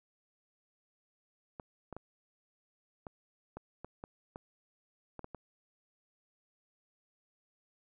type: clicks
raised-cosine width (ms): 1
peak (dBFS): -29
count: 11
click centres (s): 1.598 / 1.927 / 1.966 / 3.068 / 3.57 / 3.846 / 4.039 / 4.359 / 5.193 / 5.244 / 5.347
effects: none